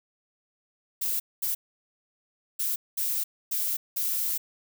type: noise bursts at uneven times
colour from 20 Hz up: violet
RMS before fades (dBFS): -28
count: 6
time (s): 1.01-1.2 / 1.42-1.55 / 2.59-2.76 / 2.97-3.24 / 3.51-3.77 / 3.96-4.38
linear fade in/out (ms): 10
effects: none